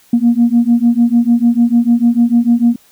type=beating tone pair; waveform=sine; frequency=233.1 / 239.8 Hz; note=A#3 / A#3; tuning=0 / +49 cents; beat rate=6.7 Hz; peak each=-10 dBFS; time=0.13-2.76 s; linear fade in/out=5 ms; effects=tanh soft clip ceiling -2 dBFS + white hiss -49 dBFS RMS until 2.91 s